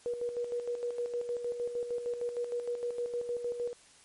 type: tone with tremolo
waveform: sine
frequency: 481.3 Hz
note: B4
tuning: 45 cents flat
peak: -30 dBFS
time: 0.06-3.73 s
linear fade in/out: 0 ms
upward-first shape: square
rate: 6.5 Hz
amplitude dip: 55%
effects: white hiss -59 dBFS RMS until 4.04 s + MP3 48 kbps